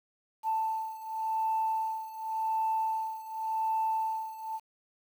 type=beating tone pair; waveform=sine; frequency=884 / 884.89 Hz; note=A5 / A5; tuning=+8 / +10 cents; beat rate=0.89 Hz; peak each=-30 / -33 dBFS; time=0.43-4.6 s; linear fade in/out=50 ms; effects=tanh soft clip ceiling -21 dBFS + 9-bit